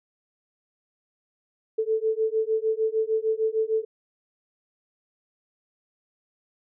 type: beating tone pair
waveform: sine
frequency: 437.5 / 444.1 Hz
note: A4 / A4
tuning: -10 / +16 cents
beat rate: 6.6 Hz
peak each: -25 dBFS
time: 1.78-3.85 s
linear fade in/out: 10 ms
effects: none